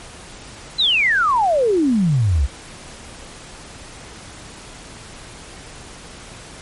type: exponential sweep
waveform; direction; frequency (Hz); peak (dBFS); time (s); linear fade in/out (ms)
sine; down; 4148 to 61.9; -13; 0.78-2.47; 20
effects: pink hiss -38 dBFS RMS until 6.61 s + MP3 48 kbps